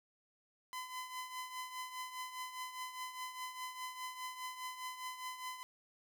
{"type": "tone with tremolo", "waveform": "sawtooth", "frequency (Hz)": 1016, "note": "B5", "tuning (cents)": 49, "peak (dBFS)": -36, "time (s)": [0.73, 5.63], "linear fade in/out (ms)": 0, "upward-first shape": "triangle", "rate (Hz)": 4.9, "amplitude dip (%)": 70, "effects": []}